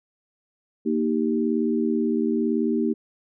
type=chord; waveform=sine; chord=Eb major; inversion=second; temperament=equal; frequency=233.1 / 311.1 / 392 Hz; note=Bb3 / Eb4 / G4; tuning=0 / 0 / 0 cents; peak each=-23 / -25 / -26 dBFS; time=0.85-2.94 s; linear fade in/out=20 ms; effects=none